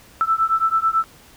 sine beating tone pair, 1318.5 / 1327.6 Hz, E6 / E6, 0 / +12 cents, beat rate 9.1 Hz, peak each -19 dBFS, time 0.21-1.04 s, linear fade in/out 0 ms, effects pink hiss -48 dBFS RMS until 1.36 s

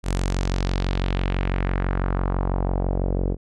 sawtooth tone with low-pass filter sweep, 46.02 Hz, F#1, 9 cents flat, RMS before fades -23 dBFS, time 0.03-3.37 s, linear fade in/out 50 ms, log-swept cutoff 9000 to 440 Hz, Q 1.7, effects none

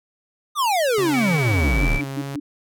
square exponential sweep, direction down, 1244.5 to 30.27 Hz, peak -18 dBFS, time 0.55-2 s, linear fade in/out 50 ms
sawtooth tone with vibrato, 137.6 Hz, C#3, 12 cents flat, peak -24 dBFS, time 0.98-2.36 s, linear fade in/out 0 ms, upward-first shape square, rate 3.3 Hz, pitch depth 15 cents each way
sine tone with pitch glide, 2273 to 2323 Hz, C#7 to D7, +43 to -20 cents, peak -24 dBFS, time 1.14-2.01 s, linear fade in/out 0 ms, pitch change +37 cents, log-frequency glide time 1.73-1.85 s
sine tone bursts, 289.8 Hz, D4, 23 cents flat, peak -24 dBFS, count 5, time 1.63-2.4 s, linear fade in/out 10 ms, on 58 ms, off 120 ms
effects none

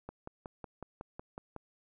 click train, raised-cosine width 1 ms, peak -28 dBFS, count 9, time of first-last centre 0.09-1.563 s, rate 5.43 Hz, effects none

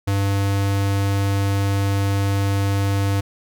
square tone, 99.1 Hz, G2, 19 cents sharp, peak -18 dBFS, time 0.07-3.21 s, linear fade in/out 10 ms, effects none

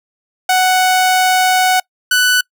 sawtooth tone pair in turn, 742 / 1490.4 Hz, F#5 / F#6, +5 / +12 cents, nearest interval octave, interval 1207 cents, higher second, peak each -6 dBFS, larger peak neither, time 0.49-1.8 / 2.11-2.41 s, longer first, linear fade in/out 5 ms, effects noise-tail reverb RT60 0.1 s tail -26 dB re dry

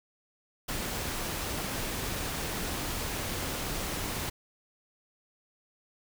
pink noise, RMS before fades -34 dBFS, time 0.68-4.3 s, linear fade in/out 10 ms, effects none

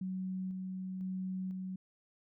sine tone with tremolo, 186.9 Hz, F#3, 18 cents sharp, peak -35 dBFS, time 0.01-1.76 s, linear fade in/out 5 ms, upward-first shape square, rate 1 Hz, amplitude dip 25%, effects none

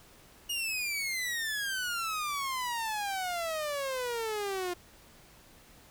sawtooth exponential sweep, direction down, 2884 to 350 Hz, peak -28 dBFS, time 0.49-4.74 s, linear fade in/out 10 ms, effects pink hiss -57 dBFS RMS until 5.9 s

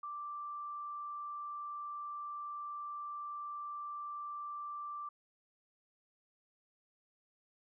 sine tone, 1174.7 Hz, D6, in tune, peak -40 dBFS, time 0.03-5.09 s, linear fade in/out 5 ms, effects none

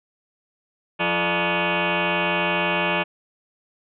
sine tone with frequency modulation, 950 Hz, A#5, 33 cents sharp, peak -19 dBFS, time 0.99-3.04 s, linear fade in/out 20 ms, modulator 258 Hz, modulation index 7.7, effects none

